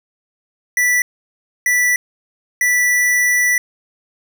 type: tone bursts at uneven times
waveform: square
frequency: 1967 Hz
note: B6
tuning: 7 cents flat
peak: -13 dBFS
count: 3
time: 0.77-1.02 / 1.66-1.96 / 2.61-3.58 s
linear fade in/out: 2 ms
effects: none